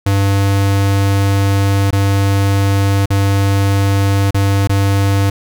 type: tone with dropouts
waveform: square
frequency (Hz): 98.8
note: G2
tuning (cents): +14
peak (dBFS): -11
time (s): 0.06-5.3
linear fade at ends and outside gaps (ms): 5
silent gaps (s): 1.908-1.927 / 3.058-3.103 / 4.308-4.344 / 4.674-4.694
effects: none